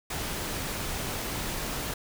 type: noise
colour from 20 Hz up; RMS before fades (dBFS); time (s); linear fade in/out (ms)
pink; -33; 0.1-1.94; 5
effects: none